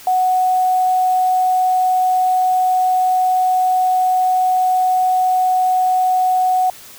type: tone with quantisation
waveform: sine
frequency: 740 Hz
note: F#5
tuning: in tune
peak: -12 dBFS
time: 0.07-6.7 s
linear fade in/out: 2 ms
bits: 6
effects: white hiss -39 dBFS RMS until 6.98 s